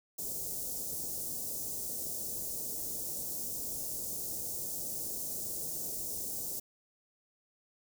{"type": "band-stop noise", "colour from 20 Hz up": "white", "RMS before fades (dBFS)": -38, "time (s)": [0.18, 6.6], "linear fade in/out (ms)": 10, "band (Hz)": [610, 6000], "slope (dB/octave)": 24, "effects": []}